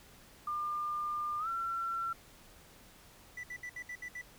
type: tone with pitch glide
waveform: sine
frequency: 1200 to 1354.8 Hz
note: D6 to E6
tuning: +37 to +47 cents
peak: -33 dBFS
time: 0.47-2.13 s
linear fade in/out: 5 ms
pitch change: +210 cents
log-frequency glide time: 1.39-1.48 s
type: tone bursts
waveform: triangle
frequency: 1975.5 Hz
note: B6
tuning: in tune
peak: -38 dBFS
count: 7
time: 3.37-4.215 s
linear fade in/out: 5 ms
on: 65 ms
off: 65 ms
effects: pink hiss -58 dBFS RMS until 4.38 s